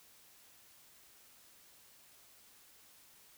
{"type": "silence", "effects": ["white hiss -62 dBFS RMS until 3.37 s"]}